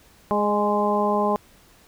harmonic tone with a mistuned harmonic, 207.7 Hz, G#3, in tune, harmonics 1 / 2 / 3 / 4 / 5, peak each -25 / -25 / -25 / -25 / -25 dBFS, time 0.31-1.36 s, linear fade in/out 0 ms, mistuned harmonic 3, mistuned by -20 cents, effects pink hiss -54 dBFS RMS until 1.87 s

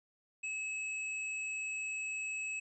square tone, 2583 Hz, E7, 36 cents flat, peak -37 dBFS, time 0.43-2.6 s, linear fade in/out 10 ms, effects resampled to 24000 Hz + 13-bit

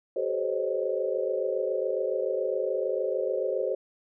sine tone cluster, 380.6 / 428.1 / 510 / 537 / 616 Hz, F#4 / A4 / C5 / C5 / D#5, +49 / -47 / -44 / +45 / -17 cents, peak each -32 / -33 / -34 / -29 / -35 dBFS, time 0.16-3.75 s, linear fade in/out 5 ms, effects none

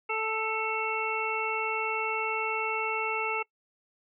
harmonic tone with a mistuned harmonic, 440 Hz, A4, in tune, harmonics 1 / 2 / 3 / 5 / 6, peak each -34 / -34 / -34 / -34 / -34 dBFS, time 0.09-3.43 s, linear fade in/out 10 ms, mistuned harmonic 6, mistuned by +32 cents, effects noise-tail reverb RT60 0.1 s tail -23 dB re dry

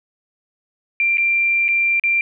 sine tone with dropouts, 2369 Hz, D7, 14 cents sharp, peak -14 dBFS, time 1-2.21 s, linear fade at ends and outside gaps 1 ms, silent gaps 1.172-1.181 / 1.682-1.687 / 1.997-2.037 s, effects none

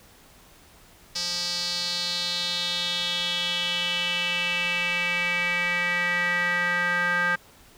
square tone with band-pass filter sweep, 176 Hz, F3, 14 cents sharp, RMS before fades -26 dBFS, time 1.15-7.36 s, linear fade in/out 10 ms, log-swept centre 5000 to 1600 Hz, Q 4.6, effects pink hiss -53 dBFS RMS until 7.77 s

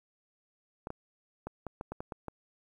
clicks, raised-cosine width 1 ms, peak -24 dBFS, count 9, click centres 0.871 / 0.904 / 1.47 / 1.667 / 1.811 / 1.92 / 2.005 / 2.122 / 2.283 s, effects 10-bit

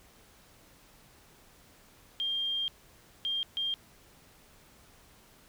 sine tone bursts at uneven times, 3200 Hz, G7, 35 cents sharp, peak -29 dBFS, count 3, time 2.2-2.68 / 3.25-3.43 / 3.57-3.74 s, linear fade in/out 0 ms, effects pink hiss -59 dBFS RMS until 5.48 s

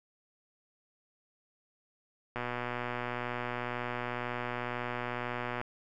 click train, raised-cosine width 0.5 ms, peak -20 dBFS, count 398, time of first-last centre 2.36-5.614 s, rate 122 Hz, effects none

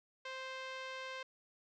5% pulse tone with low-pass filter, 523.3 Hz, C5, in tune, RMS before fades -45 dBFS, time 0.25-1.23 s, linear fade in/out 5 ms, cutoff 2700 Hz, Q 0.63, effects none

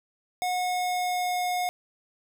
square tone with pitch glide, 727 to 721.6 Hz, F#5 to F#5, -31 to -44 cents, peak -26 dBFS, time 0.42-1.69 s, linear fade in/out 0 ms, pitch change -13 cents, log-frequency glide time 0.54-1.41 s, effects none

